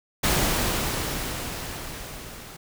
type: noise with level ramp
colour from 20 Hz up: pink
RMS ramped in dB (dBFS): -21 to -42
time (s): 0.23-2.57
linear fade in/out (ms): 10
effects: none